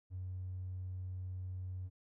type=tone; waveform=triangle; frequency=92.2 Hz; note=F#2; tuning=6 cents flat; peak=-36 dBFS; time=0.1-1.9 s; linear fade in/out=50 ms; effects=tanh soft clip ceiling -37 dBFS